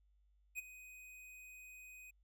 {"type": "tone with ADSR envelope", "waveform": "square", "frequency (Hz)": 2500, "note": "D#7", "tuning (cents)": 8, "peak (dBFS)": -39, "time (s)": [0.55, 2.11], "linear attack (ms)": 38, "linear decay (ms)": 17, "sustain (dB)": -15, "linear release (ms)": 10, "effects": ["added 50 Hz sine -69 dBFS peak until 2.23 s"]}